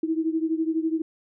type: beating tone pair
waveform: sine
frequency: 318.6 / 330.6 Hz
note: D#4 / E4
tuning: +41 / +5 cents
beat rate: 12 Hz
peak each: -24 / -27 dBFS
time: 0.03-1.02 s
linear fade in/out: 5 ms
effects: none